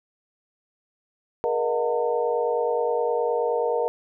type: tone cluster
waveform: sine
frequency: 425.2 / 474.7 / 619 / 720 / 905 Hz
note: G#4 / A#4 / D#5 / F#5 / A5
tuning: +41 / +31 / -9 / -47 / +48 cents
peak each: -31 / -23 / -29 / -31 / -30 dBFS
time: 1.44-3.88 s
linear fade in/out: 0 ms
effects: none